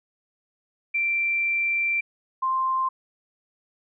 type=tone pair in turn; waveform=sine; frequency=2353 / 1048.1 Hz; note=D7 / C6; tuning=+3 / +3 cents; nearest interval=octave + major second; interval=1400 cents; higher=first; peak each=-21 / -21 dBFS; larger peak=neither; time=0.94-2.01 / 2.42-2.89 s; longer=first; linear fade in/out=10 ms; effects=none